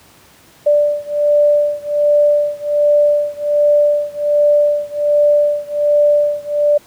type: beating tone pair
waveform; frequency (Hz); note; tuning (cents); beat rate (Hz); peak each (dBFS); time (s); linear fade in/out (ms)
sine; 587.3 / 588.6; D5 / D5; 0 / +4; 1.3; -13 / -14; 0.66-6.78; 10
effects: pink hiss -46 dBFS RMS until 6.86 s + high-pass 80 Hz 12 dB/octave